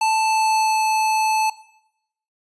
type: tone with pitch glide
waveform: square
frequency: 880 to 871.9 Hz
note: A5 to A5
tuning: 0 to -16 cents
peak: -17 dBFS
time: 0.01-1.5 s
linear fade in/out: 5 ms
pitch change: -16 cents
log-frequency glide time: 0.18-0.84 s
effects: noise-tail reverb RT60 0.8 s tail -18 dB re dry + resampled to 24000 Hz